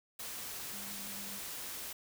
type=tone in noise; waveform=sine; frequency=200.2 Hz; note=G3; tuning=37 cents sharp; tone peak=-51 dBFS; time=0.73-1.39 s; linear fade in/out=5 ms; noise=white; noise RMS=-43 dBFS; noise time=0.19-1.93 s; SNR=-11 dB; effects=none